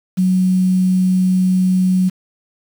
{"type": "tone with quantisation", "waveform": "sine", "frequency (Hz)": 185, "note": "F#3", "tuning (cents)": 0, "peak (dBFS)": -11, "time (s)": [0.17, 2.1], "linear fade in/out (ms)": 20, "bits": 6, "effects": []}